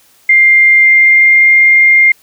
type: tone with pitch glide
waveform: sine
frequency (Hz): 2100 to 2113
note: C7 to C7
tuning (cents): +6 to +16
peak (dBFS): -3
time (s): 0.29-2.12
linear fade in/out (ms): 5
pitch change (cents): +10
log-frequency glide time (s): 0.75-1.5
effects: white hiss -48 dBFS RMS until 2.22 s